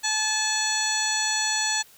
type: harmonic tone with a mistuned harmonic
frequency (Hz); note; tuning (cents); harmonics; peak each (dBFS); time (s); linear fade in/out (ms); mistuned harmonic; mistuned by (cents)
864; A5; -32; 1 / 2 / 3 / 4 / 5 / 7 / 8 / 9; -31 / -29 / -34 / -33 / -29 / -31 / -32 / -30; 0.03-1.83; 20; 7; -31
effects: white hiss -53 dBFS RMS until 1.97 s